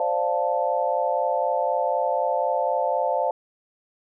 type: chord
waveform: sine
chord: D minor seventh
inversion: third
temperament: equal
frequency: 523.3 / 587.3 / 698.5 / 880 Hz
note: C5 / D5 / F5 / A5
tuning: 0 / 0 / 0 / 0 cents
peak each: -26 dBFS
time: 0-3.31 s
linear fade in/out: 2 ms
effects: none